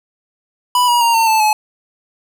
square tone with pitch steps, 987.8 / 959.7 / 932.4 / 905.8 / 880 / 855 Hz, B5 / B5 / A#5 / A#5 / A5 / A5, 0 / -50 / 0 / -50 / 0 / -50 cents, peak -11 dBFS, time 0.75-1.53 s, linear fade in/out 2 ms, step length 130 ms, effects none

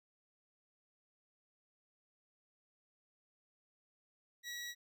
20% pulse tone, 1924 Hz, B6, 46 cents flat, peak -37 dBFS, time 4.43-4.75 s, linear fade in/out 50 ms, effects none

